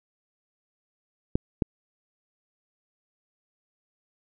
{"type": "clicks", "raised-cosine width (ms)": 3, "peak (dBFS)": -9, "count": 2, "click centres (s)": [1.355, 1.622], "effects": []}